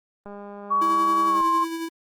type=click train; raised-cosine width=1 ms; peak=-26 dBFS; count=234; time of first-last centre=0.26-1.408 s; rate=203 Hz
type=tone with pitch glide; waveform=sine; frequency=1125 to 1055.7 Hz; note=C#6 to C6; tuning=+25 to +15 cents; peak=-18 dBFS; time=0.7-1.65 s; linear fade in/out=20 ms; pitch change=-110 cents; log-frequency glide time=1.28-1.43 s
type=tone with tremolo; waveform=square; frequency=329.6 Hz; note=E4; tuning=in tune; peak=-27 dBFS; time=0.81-1.89 s; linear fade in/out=10 ms; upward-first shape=sine; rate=11 Hz; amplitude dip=40%
effects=Opus 32 kbps